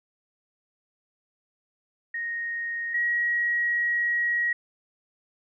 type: tone pair in turn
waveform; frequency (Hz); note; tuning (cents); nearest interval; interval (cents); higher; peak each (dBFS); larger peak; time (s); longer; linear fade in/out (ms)
sine; 1864.7 / 1901.7; A#6 / A#6; 0 / +34; unison; 34; second; -28 / -22; second; 2.14-2.94 / 2.94-4.53; second; 5
effects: none